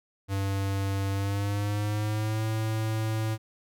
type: tone with pitch glide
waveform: square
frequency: 98 to 110 Hz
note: G2 to A2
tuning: 0 to 0 cents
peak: -27 dBFS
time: 0.28-3.38 s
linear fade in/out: 50 ms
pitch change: +200 cents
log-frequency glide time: 1.11-2.45 s
effects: none